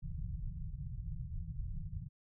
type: low-pass noise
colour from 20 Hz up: pink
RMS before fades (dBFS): -41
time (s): 0.02-2.09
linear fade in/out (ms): 20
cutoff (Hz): 170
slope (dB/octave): 96
effects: none